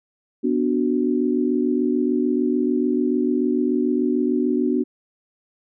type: chord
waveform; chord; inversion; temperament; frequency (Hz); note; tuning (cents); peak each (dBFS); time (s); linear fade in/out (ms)
sine; B minor; none; equal; 246.9 / 293.7 / 370; B3 / D4 / F#4; 0 / 0 / 0; -21 / -22 / -23; 0.43-4.84; 20
effects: none